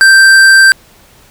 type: tone with hard clipping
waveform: triangle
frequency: 1568 Hz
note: G6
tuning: in tune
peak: -3 dBFS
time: 0.01-0.72 s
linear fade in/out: 0 ms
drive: 16 dB
effects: pink hiss -43 dBFS RMS until 1.3 s